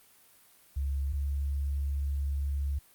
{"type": "tone pair in turn", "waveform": "sine", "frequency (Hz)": [69.3, 70.19], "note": ["C#2", "C#2"], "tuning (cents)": [0, 22], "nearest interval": "unison", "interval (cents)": 22, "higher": "second", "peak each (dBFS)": [-28, -28], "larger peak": "neither", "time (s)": [[0.76, 1.13], [1.13, 2.79]], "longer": "second", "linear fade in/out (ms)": 10, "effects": ["white hiss -60 dBFS RMS until 2.94 s", "Opus 32 kbps"]}